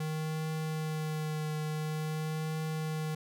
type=tone with vibrato; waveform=square; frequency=155.56 Hz; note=D#3; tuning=in tune; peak=-33 dBFS; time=0-3.15 s; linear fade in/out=5 ms; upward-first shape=triangle; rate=0.48 Hz; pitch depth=21 cents each way; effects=none